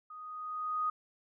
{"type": "tone with level ramp", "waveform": "sine", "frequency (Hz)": 1244.5, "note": "D#6", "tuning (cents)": 0, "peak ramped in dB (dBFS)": [-45, -28], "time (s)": [0.1, 0.9], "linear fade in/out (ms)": 5, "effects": []}